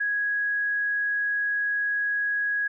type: tone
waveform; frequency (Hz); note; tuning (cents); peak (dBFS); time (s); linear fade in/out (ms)
sine; 1661.2; G#6; 0; -23; 0-2.68; 10
effects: none